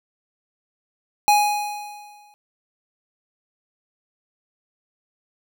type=tone with exponential decay; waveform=square; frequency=830.6 Hz; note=G#5; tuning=in tune; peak=-12 dBFS; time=1.28-2.34 s; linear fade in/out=0 ms; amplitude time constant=230 ms; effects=none